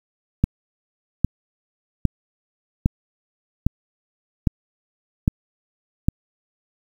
click train, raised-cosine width 5 ms, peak -3 dBFS, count 8, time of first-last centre 0.44-6.085 s, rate 1.24 Hz, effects 7-bit

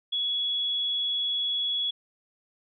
sine tone, 3370 Hz, G#7, 25 cents sharp, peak -25 dBFS, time 0.12-1.91 s, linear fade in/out 10 ms, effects none

